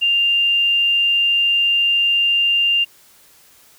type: tone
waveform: sine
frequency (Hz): 2794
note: F7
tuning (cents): 0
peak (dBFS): -13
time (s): 0.01-2.85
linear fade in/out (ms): 20
effects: white hiss -50 dBFS RMS until 3.78 s